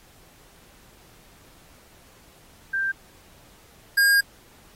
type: tone pair in turn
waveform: sine / square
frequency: 1578 / 1620.5 Hz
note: G6 / G#6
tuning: +11 / -43 cents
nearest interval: unison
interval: 46 cents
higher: second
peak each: -22 / -16 dBFS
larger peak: second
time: 2.73-2.92 / 3.97-4.21 s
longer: second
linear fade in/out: 10 ms
effects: pink hiss -54 dBFS RMS until 4.75 s + AAC 48 kbps